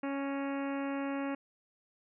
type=harmonic tone with a mistuned harmonic; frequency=277.2 Hz; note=C#4; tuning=in tune; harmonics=1 / 2 / 3 / 4 / 5 / 6 / 7 / 8 / 9 / 10; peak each=-34 / -40 / -44 / -46 / -48 / -50 / -51 / -52 / -53 / -54 dBFS; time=0.03-1.35 s; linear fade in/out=5 ms; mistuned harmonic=7; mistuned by=-29 cents; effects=none